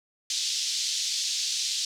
pink band-pass noise, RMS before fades -29 dBFS, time 0.3-1.85 s, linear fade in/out 2 ms, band 3700 to 6600 Hz, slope 24 dB/octave, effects none

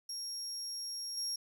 35% pulse tone with level steps, 5580 Hz, F8, 2 cents flat, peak -36 / -32 dBFS, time 0.09-1.36 s, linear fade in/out 5 ms, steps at 1.17 s, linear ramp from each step 5 ms, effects none

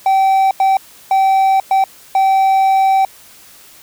triangle tone bursts at uneven times, 772 Hz, G5, 27 cents flat, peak -7 dBFS, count 5, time 0.06-0.51 / 0.6-0.77 / 1.11-1.6 / 1.71-1.84 / 2.15-3.05 s, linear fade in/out 2 ms, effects white hiss -42 dBFS RMS until 3.82 s

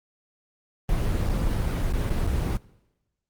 brown noise with dropouts, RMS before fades -24 dBFS, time 0.89-2.57 s, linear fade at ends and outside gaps 1 ms, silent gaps 1.291-1.296 / 1.925-1.935 / 2.097-2.102 / 2.267-2.272 s, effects noise-tail reverb RT60 1.0 s tail -22 dB re dry + Opus 24 kbps

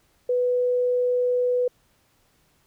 sine tone, 494.8 Hz, B4, 3 cents sharp, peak -19 dBFS, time 0.29-1.68 s, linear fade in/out 5 ms, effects pink hiss -64 dBFS RMS until 2.66 s

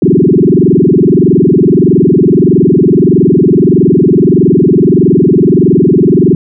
sine tone with frequency modulation, 271.5 Hz, C#4, 36 cents flat, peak -3 dBFS, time 0.02-6.35 s, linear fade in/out 2 ms, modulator 21.6 Hz, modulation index 5.9, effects none

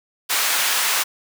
pink high-pass noise, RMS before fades -20 dBFS, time 0.29-1.04 s, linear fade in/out 20 ms, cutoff 1200 Hz, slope 12 dB/octave, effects none

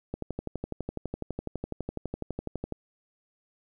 click train, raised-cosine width 2 ms, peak -19 dBFS, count 32, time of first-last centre 0.14-2.723 s, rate 12 Hz, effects 10-bit

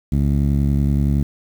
15% pulse tone with low-pass filter, 70.7 Hz, C#2, 35 cents sharp, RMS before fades -17 dBFS, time 0.12-1.23 s, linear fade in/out 5 ms, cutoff 220 Hz, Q 0.89, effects 7-bit

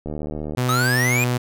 click train, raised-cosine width 2 ms, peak -16 dBFS, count 38, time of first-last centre 0.06-0.549 s, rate 75.7 Hz
sawtooth tone with pitch glide, 125.2 to 123.26 Hz, B2 to B2, +24 to -3 cents, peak -15 dBFS, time 0.57-1.38 s, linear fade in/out 10 ms, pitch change -27 cents, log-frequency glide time 0.98-1.17 s
square exponential sweep, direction up, 1244.5 to 2500 Hz, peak -20 dBFS, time 0.69-1.24 s, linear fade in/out 0 ms
effects none

